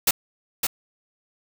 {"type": "noise with echo", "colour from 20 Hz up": "white", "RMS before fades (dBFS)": -18, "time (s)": [0.07, 0.11], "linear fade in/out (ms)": 5, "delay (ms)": 560, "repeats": 1, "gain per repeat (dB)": -5, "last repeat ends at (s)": 0.67, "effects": []}